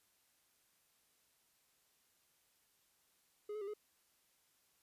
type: tone with pitch steps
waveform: triangle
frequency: 417.3 / 427.9 / 396.5 / 421.1 Hz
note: G#4 / A4 / G4 / G#4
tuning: +8 / -48 / +20 / +24 cents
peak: -39 dBFS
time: 3.49-3.738 s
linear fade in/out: 5 ms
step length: 62 ms
effects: white hiss -75 dBFS RMS until 4.82 s + resampled to 32000 Hz